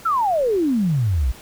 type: exponential sweep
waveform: sine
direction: down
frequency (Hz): 1399 to 56.8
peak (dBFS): -16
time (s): 0.05-1.32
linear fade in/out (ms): 10
effects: pink hiss -43 dBFS RMS until 1.41 s